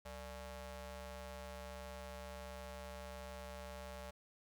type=ring-modulated tone; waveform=sawtooth; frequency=258.7 Hz; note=C4; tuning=19 cents flat; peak=-40 dBFS; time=0.05-4.11 s; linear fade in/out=10 ms; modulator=328 Hz; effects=none